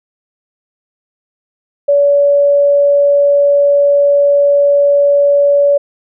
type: tone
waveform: sine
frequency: 570 Hz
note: C#5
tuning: 48 cents sharp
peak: -6 dBFS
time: 1.88-5.78 s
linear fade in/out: 10 ms
effects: none